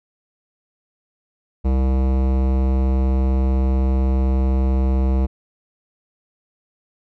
sine tone with hard clipping, 65.41 Hz, C2, in tune, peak -17 dBFS, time 1.64-5.27 s, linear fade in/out 20 ms, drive 18 dB, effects none

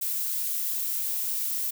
violet noise with high-pass filter sweep, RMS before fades -29 dBFS, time 0.01-1.71 s, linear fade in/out 10 ms, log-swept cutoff 1100 to 310 Hz, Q 0.75, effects none

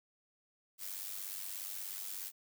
blue noise with amplitude modulation, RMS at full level -40 dBFS, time 0.78-2.32 s, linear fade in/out 50 ms, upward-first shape sine, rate 96.8 Hz, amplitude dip 65%, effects none

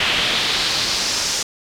brown noise with band-pass filter sweep, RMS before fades -20 dBFS, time 0-1.43 s, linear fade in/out 5 ms, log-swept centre 3000 to 6100 Hz, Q 2.3, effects none

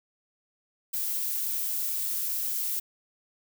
violet noise, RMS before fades -30 dBFS, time 0.93-2.8 s, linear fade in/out 10 ms, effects none

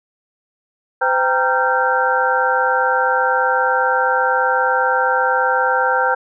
sine tone cluster, 512 / 788 / 928 / 1377 / 1558 Hz, C5 / G5 / A#5 / F6 / G6, -38 / +9 / -8 / -25 / -11 cents, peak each -20 dBFS, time 1.01-6.15 s, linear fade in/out 10 ms, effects none

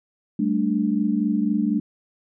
sine chord, G suspended second, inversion none, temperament equal, 196 / 220 / 293.7 Hz, G3 / A3 / D4, 0 / 0 / 0 cents, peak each -24 / -22 / -24 dBFS, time 0.39-1.8 s, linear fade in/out 5 ms, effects none

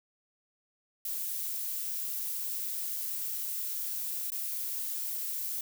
violet noise with dropouts, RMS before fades -35 dBFS, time 1.05-5.61 s, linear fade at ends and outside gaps 2 ms, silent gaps 4.304-4.319 s, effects none

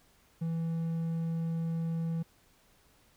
triangle tone, 164.81 Hz, E3, in tune, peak -28 dBFS, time 0.41-2.23 s, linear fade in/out 10 ms, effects pink hiss -65 dBFS RMS until 3.16 s

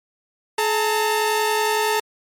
sawtooth tone pair together, 427.3 / 905.4 Hz, G#4 / A5, +49 / +49 cents, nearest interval octave + minor second, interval 1300 cents, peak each -17 dBFS, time 0.58-2 s, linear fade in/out 5 ms, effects MP3 64 kbps

